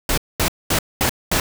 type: noise bursts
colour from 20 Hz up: pink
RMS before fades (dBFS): -18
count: 5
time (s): 0.09-1.4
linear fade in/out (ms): 2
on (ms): 86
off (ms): 220
effects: none